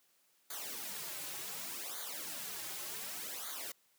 white noise with flanger, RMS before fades -43 dBFS, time 0.5-3.72 s, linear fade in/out 5 ms, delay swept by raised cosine 0.37 to 4.37 ms, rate 0.67 Hz, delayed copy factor -0.85, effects white hiss -72 dBFS RMS until 3.98 s + high-pass 150 Hz 12 dB/octave

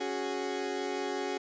30% pulse chord, C# suspended fourth, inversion none, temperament equal, 277.2 / 370 / 415.3 Hz, C#4 / F#4 / G#4, 0 / 0 / 0 cents, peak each -36 / -33 / -33 dBFS, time 0-1.38 s, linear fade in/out 10 ms, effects resampled to 16000 Hz

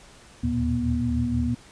sine tone cluster, 76 / 80.1 / 115 / 121.4 / 241.9 Hz, D#2 / E2 / A#2 / B2 / B3, -40 / -49 / -23 / -29 / -36 cents, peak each -29 / -33 / -29 / -33 / -24 dBFS, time 0.43-1.55 s, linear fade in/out 10 ms, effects pink hiss -50 dBFS RMS until 1.71 s + resampled to 22050 Hz

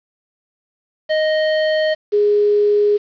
square / sine tone pair in turn, 622.3 / 414 Hz, D#5 / G#4, 0 / -5 cents, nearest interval perfect fifth, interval 705 cents, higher first, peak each -15 / -11 dBFS, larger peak second, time 1.09-1.95 / 2.12-2.98 s, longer neither, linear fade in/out 20 ms, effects resampled to 11025 Hz + 7-bit

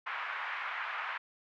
pink band-pass noise, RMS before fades -38 dBFS, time 0.06-1.18 s, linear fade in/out 10 ms, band 1000 to 2300 Hz, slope 24 dB/octave, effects none

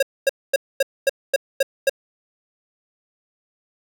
square tone bursts, 544 Hz, C#5, 33 cents flat, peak -14 dBFS, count 8, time 0-1.896 s, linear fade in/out 5 ms, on 27 ms, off 240 ms, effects none

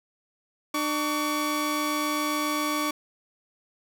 sawtooth tone pair together, 300 / 1132.6 Hz, D4 / C#6, +37 / +37 cents, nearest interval octave + major seventh, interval 2300 cents, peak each -24 dBFS, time 0.74-2.91 s, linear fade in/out 5 ms, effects none

